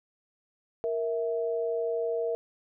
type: tone pair together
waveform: sine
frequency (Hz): 466.2 / 654.1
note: A#4 / E5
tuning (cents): 0 / -14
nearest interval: tritone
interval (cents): 586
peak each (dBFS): -28 / -32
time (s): 0.84-2.35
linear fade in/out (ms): 0
effects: none